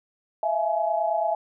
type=tone cluster; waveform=sine; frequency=650 / 679 / 845 Hz; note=E5 / F5 / G#5; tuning=-24 / -49 / +30 cents; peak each=-26 dBFS; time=0.43-1.35 s; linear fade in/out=2 ms; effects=none